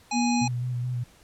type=harmonic tone; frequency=830.6 Hz; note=G#5; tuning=in tune; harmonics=1 / 3 / 5 / 7 / 9; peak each=-28 / -33 / -35 / -36 / -38 dBFS; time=0.11-0.48 s; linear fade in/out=5 ms
type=tone; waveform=sine; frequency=240 Hz; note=B3; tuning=49 cents flat; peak=-22 dBFS; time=0.12-0.48 s; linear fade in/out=50 ms
type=tone with vibrato; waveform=sine; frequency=123.47 Hz; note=B2; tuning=in tune; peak=-26 dBFS; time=0.41-1.04 s; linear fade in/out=10 ms; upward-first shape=square; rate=4.7 Hz; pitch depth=24 cents each way
effects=pink hiss -56 dBFS RMS until 1.23 s + low-pass 12000 Hz 12 dB/octave